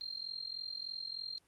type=tone with amplitude modulation; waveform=sine; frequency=4186 Hz; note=C8; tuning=in tune; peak=-36 dBFS; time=0.01-1.38 s; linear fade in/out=0 ms; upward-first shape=sine; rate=43.3 Hz; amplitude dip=85%; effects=pink hiss -71 dBFS RMS until 1.47 s + Opus 32 kbps